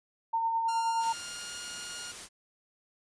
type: tone with tremolo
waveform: sine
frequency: 910 Hz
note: A#5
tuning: 42 cents flat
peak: -25 dBFS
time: 0.33-1.13 s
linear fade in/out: 10 ms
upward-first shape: sine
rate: 9.5 Hz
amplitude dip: 35%
type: tone with pitch glide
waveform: 10% pulse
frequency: 1396.9 to 1424.6 Hz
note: F6 to F6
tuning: 0 to +34 cents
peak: -31 dBFS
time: 0.68-2.12 s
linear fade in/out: 10 ms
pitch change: +34 cents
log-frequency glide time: 0.79-1.58 s
type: noise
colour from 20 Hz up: white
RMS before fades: -43 dBFS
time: 0.99-2.29 s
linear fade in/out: 50 ms
effects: resampled to 22050 Hz